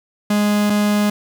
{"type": "tone pair in turn", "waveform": "45% pulse", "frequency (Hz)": [207.7, 207.7], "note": ["G#3", "G#3"], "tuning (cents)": [0, 0], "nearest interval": "unison", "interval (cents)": 0, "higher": "neither", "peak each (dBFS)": -14, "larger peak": "neither", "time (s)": [[0.3, 0.7], [0.7, 1.1]], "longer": "neither", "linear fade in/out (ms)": 5, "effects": ["9-bit"]}